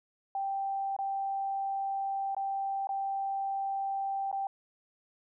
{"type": "tone with dropouts", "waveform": "sine", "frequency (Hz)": 784, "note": "G5", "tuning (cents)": 0, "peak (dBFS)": -30, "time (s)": [0.35, 4.47], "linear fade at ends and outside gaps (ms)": 2, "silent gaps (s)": [[0.965, 0.988], [2.348, 2.366], [2.871, 2.891], [4.315, 4.327]], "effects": []}